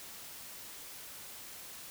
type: silence
effects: white hiss -48 dBFS RMS until 1.9 s